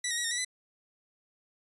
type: tone with pitch steps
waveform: 10% pulse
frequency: 1964 / 1870 / 1917 / 1840 / 1945 / 2003 Hz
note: B6 / A#6 / A#6 / A#6 / B6 / B6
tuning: -10 / +5 / +48 / -23 / -27 / +24 cents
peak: -20 dBFS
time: 0.04-0.448 s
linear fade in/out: 5 ms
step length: 68 ms
effects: resampled to 24000 Hz